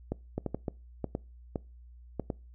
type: clicks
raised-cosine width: 2 ms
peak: -18 dBFS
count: 10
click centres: 0.12 / 0.38 / 0.463 / 0.546 / 0.682 / 1.043 / 1.151 / 1.558 / 2.197 / 2.302 s
effects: noise-tail reverb RT60 0.3 s tail -24 dB re dry + added 60 Hz sine -49 dBFS peak until 2.54 s